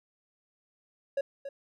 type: tone with echo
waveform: triangle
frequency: 554.4 Hz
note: C#5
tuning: in tune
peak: -24 dBFS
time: 1.17-1.21 s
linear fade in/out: 5 ms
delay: 280 ms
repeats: 1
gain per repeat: -10 dB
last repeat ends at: 1.49 s
effects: none